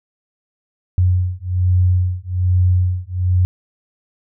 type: beating tone pair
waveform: sine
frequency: 90.2 / 91.4 Hz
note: F#2 / F#2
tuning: -44 / -21 cents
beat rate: 1.2 Hz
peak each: -16 dBFS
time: 0.98-3.45 s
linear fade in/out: 0 ms
effects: none